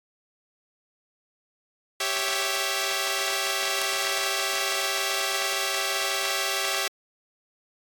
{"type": "chord", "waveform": "5% pulse", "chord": "C# diminished", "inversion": "second", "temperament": "equal", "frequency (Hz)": [392, 554.4, 659.3], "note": ["G4", "C#5", "E5"], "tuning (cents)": [0, 0, 0], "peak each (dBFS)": -18, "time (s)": [2, 6.88], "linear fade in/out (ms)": 5, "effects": ["AAC 64 kbps"]}